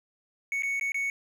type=tone with dropouts; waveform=triangle; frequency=2220 Hz; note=C#7; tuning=2 cents sharp; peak=-25 dBFS; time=0.52-1.1 s; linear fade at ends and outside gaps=1 ms; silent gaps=0.623-0.633 / 0.797-0.811 / 0.92-0.944 s; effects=none